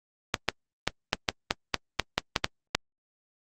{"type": "clicks", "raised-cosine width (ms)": 0.2, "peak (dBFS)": -4, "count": 12, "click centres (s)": [0.342, 0.487, 0.876, 1.131, 1.288, 1.509, 1.743, 1.997, 2.18, 2.362, 2.444, 2.75], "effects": ["Opus 32 kbps"]}